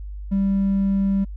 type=tone; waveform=triangle; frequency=196 Hz; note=G3; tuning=in tune; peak=-14 dBFS; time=0.31-1.25 s; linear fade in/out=20 ms; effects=tanh soft clip ceiling -13 dBFS + added 50 Hz sine -30 dBFS peak until 1.36 s